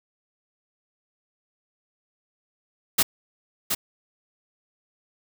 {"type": "noise with echo", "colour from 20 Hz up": "white", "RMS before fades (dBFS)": -18, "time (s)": [2.98, 3.03], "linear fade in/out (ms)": 10, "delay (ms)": 720, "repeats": 1, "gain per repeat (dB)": -6, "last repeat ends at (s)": 3.75, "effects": []}